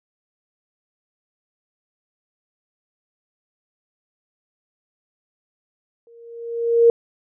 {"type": "tone with exponential growth", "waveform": "sine", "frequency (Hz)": 466.2, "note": "A#4", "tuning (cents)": 0, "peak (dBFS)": -7, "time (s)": [6.07, 6.9], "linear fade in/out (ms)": 1, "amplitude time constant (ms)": 180, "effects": []}